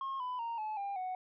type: tone with pitch steps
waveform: sine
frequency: 1078 / 1000 / 927.7 / 860.6 / 798.3 / 740.6 Hz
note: C#6 / B5 / A#5 / A5 / G5 / F#5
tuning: -49 / +21 / -9 / -39 / +31 / +1 cents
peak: -33 dBFS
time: 0.01-1.15 s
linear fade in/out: 2 ms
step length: 190 ms
effects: tanh soft clip ceiling -34 dBFS

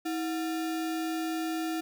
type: tone with sample-and-hold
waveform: sine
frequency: 322 Hz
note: E4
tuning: 41 cents flat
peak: -29 dBFS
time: 0.05-1.81 s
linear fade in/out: 10 ms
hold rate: 1050 Hz
effects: none

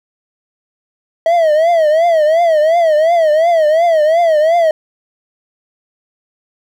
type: tone with vibrato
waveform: triangle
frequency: 645 Hz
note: E5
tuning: 38 cents flat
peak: -6 dBFS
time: 1.26-4.71 s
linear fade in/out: 2 ms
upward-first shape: triangle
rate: 2.8 Hz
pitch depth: 150 cents each way
effects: 8-bit

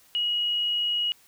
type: tone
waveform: sine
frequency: 2900 Hz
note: F#7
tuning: 35 cents flat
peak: -23 dBFS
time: 0.15-1.12 s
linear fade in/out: 0 ms
effects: white hiss -58 dBFS RMS until 1.27 s

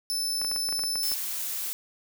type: tone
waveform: sawtooth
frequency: 5274 Hz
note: E8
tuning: in tune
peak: -24 dBFS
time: 0.1-1.14 s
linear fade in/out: 0 ms
type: clicks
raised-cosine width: 0.5 ms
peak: -23 dBFS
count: 10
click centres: 0.416 / 0.447 / 0.515 / 0.562 / 0.689 / 0.726 / 0.793 / 0.837 / 0.957 / 1.117 s
type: noise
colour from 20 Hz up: blue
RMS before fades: -32 dBFS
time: 1.03-1.73 s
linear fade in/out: 0 ms
effects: none

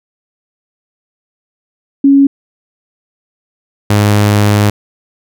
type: tone pair in turn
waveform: sine / sawtooth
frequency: 277.2 / 103.65 Hz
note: C#4 / G#2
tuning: 0 / -3 cents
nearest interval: octave + perfect fourth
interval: 1703 cents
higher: first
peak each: -3 dBFS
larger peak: neither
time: 2.04-2.27 / 3.9-4.7 s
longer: second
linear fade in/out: 5 ms
effects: none

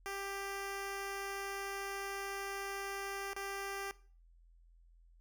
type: tone with dropouts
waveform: 10% pulse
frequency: 394.6 Hz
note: G4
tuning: 11 cents sharp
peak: -31 dBFS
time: 0.06-3.91 s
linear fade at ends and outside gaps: 0 ms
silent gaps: 3.333-3.364 s
effects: noise-tail reverb RT60 0.4 s tail -18 dB re dry + added 42 Hz sine -60 dBFS peak until 5.2 s

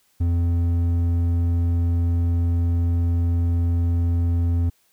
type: tone with hard clipping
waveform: sine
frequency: 85.6 Hz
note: F2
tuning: 34 cents flat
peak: -19 dBFS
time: 0.2-4.7 s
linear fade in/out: 10 ms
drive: 6 dB
effects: white hiss -63 dBFS RMS until 4.92 s

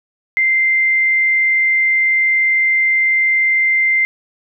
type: tone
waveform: sine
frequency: 2087 Hz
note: C7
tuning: 5 cents flat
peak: -11 dBFS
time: 0.37-4.05 s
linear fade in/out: 0 ms
effects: none

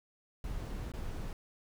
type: noise with dropouts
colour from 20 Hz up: brown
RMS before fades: -39 dBFS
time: 0.44-1.33 s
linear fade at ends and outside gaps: 1 ms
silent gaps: 0.919-0.937 s
effects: none

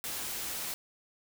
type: noise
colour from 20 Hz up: white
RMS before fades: -37 dBFS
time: 0.04-0.74 s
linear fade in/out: 0 ms
effects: none

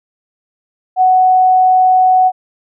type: tone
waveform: sine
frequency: 743 Hz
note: F#5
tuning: 7 cents sharp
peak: -6 dBFS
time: 0.96-2.32 s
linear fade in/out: 50 ms
effects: none

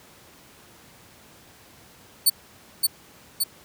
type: tone with echo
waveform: 10% pulse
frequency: 4475 Hz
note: C#8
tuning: 16 cents sharp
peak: -7 dBFS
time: 2.26-2.3 s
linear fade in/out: 10 ms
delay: 570 ms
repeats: 2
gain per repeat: -3 dB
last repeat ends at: 3.44 s
effects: pink hiss -51 dBFS RMS until 3.64 s + high-pass 80 Hz 12 dB/octave

